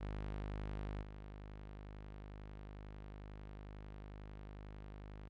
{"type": "tone with level steps", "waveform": "sawtooth", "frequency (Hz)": 51.1, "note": "G#1", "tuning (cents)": -27, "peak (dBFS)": [-37, -45], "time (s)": [0, 5.29], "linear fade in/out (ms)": 20, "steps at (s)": 1.02, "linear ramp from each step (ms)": 10, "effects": ["low-pass 3000 Hz 12 dB/octave"]}